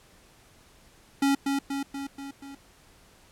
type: tone with echo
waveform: square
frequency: 276.9 Hz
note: C#4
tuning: 2 cents flat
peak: -21 dBFS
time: 1.22-1.35 s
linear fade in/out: 5 ms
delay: 240 ms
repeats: 5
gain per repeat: -4 dB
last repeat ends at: 2.55 s
effects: pink hiss -57 dBFS RMS until 3.31 s + low-pass 12000 Hz 12 dB/octave